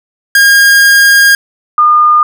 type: tone pair in turn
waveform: 45% pulse / sine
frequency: 1622 / 1215.1 Hz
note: G#6 / D#6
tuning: -41 / -41 cents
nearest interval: perfect fourth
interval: 500 cents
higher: first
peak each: -3 dBFS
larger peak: neither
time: 0.35-1.35 / 1.78-2.23 s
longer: first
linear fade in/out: 2 ms
effects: none